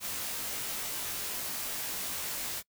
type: noise with comb filter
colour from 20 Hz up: white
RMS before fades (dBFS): -36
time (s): 0-2.63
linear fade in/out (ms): 50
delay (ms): 18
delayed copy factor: -0.95
effects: noise-tail reverb RT60 0.1 s tail -24 dB re dry